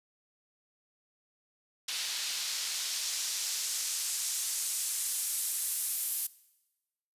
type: noise with band-pass filter sweep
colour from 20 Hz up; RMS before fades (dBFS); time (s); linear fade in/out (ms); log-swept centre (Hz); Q
white; -34; 1.88-6.27; 5; 3800 to 12000; 1.1
effects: noise-tail reverb RT60 1.0 s tail -20 dB re dry + resampled to 32000 Hz